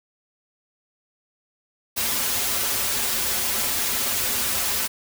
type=noise with comb filter; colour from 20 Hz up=white; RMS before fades=-24 dBFS; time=1.96-4.88 s; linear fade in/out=20 ms; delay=6.4 ms; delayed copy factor=-0.8; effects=none